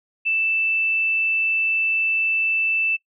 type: tone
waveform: sine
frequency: 2648 Hz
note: E7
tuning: 7 cents sharp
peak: -18 dBFS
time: 0.25-2.97 s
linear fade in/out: 20 ms
effects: noise-tail reverb RT60 0.1 s tail -22 dB re dry